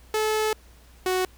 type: tone pair in turn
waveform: sawtooth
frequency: 432.4 / 370.1 Hz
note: A4 / F#4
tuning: -30 / 0 cents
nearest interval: minor third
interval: 270 cents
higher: first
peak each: -18 dBFS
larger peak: neither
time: 0.14-0.53 / 1.06-1.25 s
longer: first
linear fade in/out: 2 ms
effects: added 60 Hz sine -50 dBFS peak until 1.37 s + pink hiss -56 dBFS RMS until 1.37 s